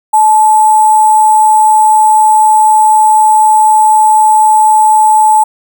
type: tone with sample-and-hold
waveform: sine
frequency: 864 Hz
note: A5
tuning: 32 cents flat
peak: -3 dBFS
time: 0.13-5.44 s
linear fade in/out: 10 ms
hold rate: 8820 Hz
effects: none